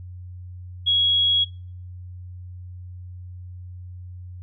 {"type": "tone", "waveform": "sine", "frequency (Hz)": 3322, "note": "G#7", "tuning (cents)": 0, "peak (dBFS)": -16, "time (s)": [0.86, 1.45], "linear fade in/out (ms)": 20, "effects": ["noise-tail reverb RT60 0.5 s tail -25 dB re dry", "added 90 Hz sine -35 dBFS peak until 4.42 s"]}